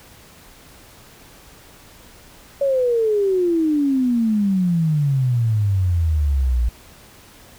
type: exponential sweep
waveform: sine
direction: down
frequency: 566 to 57 Hz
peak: -15 dBFS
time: 2.61-6.69 s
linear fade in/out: 5 ms
effects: pink hiss -46 dBFS RMS until 7.58 s